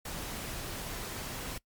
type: noise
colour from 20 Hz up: pink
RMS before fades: -39 dBFS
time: 0.05-1.58 s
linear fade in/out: 5 ms
effects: noise-tail reverb RT60 0.1 s tail -22 dB re dry + MP3 96 kbps